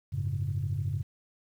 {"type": "chord", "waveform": "sine", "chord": "F# suspended second", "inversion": "none", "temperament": "equal with one note detuned", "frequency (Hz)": [92.5, 105.76, 138.59], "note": ["F#2", "G#2", "C#3"], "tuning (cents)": [0, 32, 0], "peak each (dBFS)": -32, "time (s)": [0.12, 1.03], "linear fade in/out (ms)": 20, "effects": ["tanh soft clip ceiling -21 dBFS", "10-bit"]}